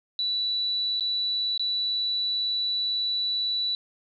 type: tone with dropouts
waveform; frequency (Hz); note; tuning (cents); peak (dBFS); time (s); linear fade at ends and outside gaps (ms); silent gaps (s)
sine; 3951; B7; 0; -24; 0.19-3.75; 1; 0.998-1.007 / 1.577-1.595
effects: none